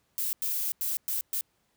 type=noise bursts at uneven times; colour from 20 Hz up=violet; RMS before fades=-30 dBFS; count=5; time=0.18-0.33 / 0.42-0.72 / 0.81-0.97 / 1.08-1.21 / 1.33-1.41 s; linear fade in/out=0 ms; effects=pink hiss -72 dBFS RMS until 1.76 s + high-pass 60 Hz 12 dB/octave